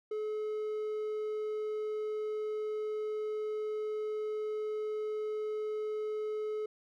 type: tone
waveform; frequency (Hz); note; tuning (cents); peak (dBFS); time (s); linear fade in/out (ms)
triangle; 428; A4; -48; -31; 0.11-6.66; 5
effects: none